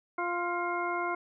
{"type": "harmonic tone with a mistuned harmonic", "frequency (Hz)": 349.2, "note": "F4", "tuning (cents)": 0, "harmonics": [1, 2, 3, 4, 6], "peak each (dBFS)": [-35, -35, -34, -36, -39], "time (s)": [0.18, 1.15], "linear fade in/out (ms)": 5, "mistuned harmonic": 6, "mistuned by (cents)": 34, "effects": []}